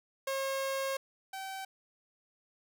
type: tone pair in turn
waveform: sawtooth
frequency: 540 / 770.1 Hz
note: C#5 / G5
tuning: -45 / -31 cents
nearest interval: tritone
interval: 614 cents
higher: second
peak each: -28 / -35 dBFS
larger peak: first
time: 0.27-0.97 / 1.33-1.65 s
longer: first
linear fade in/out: 5 ms
effects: none